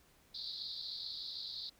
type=band-pass noise; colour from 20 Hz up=white; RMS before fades=-44 dBFS; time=0.34-1.7 s; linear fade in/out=10 ms; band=3700 to 4700 Hz; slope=96 dB/octave; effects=pink hiss -67 dBFS RMS until 1.79 s